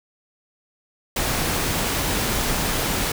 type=noise; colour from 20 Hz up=pink; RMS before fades=-23 dBFS; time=1.16-3.12 s; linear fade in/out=5 ms; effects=none